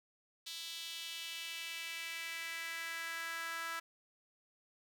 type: tone with high-pass filter sweep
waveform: sawtooth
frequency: 330.8 Hz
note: E4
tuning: 6 cents sharp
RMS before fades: -43 dBFS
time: 0.46-3.8 s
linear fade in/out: 10 ms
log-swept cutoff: 3700 to 1400 Hz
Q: 2.7
effects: none